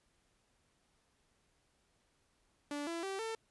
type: tone with pitch steps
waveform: sawtooth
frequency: 290.5 / 335.6 / 387.8 / 448 Hz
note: D4 / E4 / G4 / A4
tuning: -19 / +31 / -19 / +31 cents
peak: -34 dBFS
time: 2.71-3.35 s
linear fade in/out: 2 ms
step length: 160 ms
effects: pink hiss -75 dBFS RMS until 3.5 s + resampled to 24000 Hz